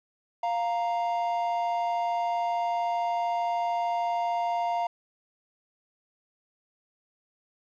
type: tone pair together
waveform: triangle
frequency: 699.1 / 932.3 Hz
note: F5 / A#5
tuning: +2 / 0 cents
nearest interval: perfect fourth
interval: 498 cents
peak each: -25 / -28 dBFS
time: 0.43-4.87 s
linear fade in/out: 5 ms
effects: resampled to 16000 Hz + 10-bit